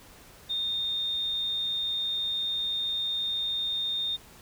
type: tone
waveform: sine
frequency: 3654 Hz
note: A#7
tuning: 35 cents flat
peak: -27 dBFS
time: 0.49-4.17 s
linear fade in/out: 20 ms
effects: pink hiss -52 dBFS RMS until 4.41 s